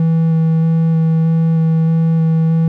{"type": "tone with vibrato", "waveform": "triangle", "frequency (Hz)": 162.5, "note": "E3", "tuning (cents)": -24, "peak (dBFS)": -8, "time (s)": [0, 2.68], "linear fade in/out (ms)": 2, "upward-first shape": "square", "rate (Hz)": 1.6, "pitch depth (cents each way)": 8, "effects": []}